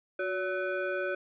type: tone with frequency modulation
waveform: sine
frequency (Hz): 568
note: C#5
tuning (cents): +42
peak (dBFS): -29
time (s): 0.19-1.15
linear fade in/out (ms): 5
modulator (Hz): 935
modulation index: 1.3
effects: none